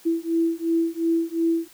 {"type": "beating tone pair", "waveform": "sine", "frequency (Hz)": [330, 332.8], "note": ["E4", "E4"], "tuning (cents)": [2, 17], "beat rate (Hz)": 2.8, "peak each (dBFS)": -23, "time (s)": [0.05, 1.68], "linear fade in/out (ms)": 20, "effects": ["white hiss -51 dBFS RMS until 1.73 s"]}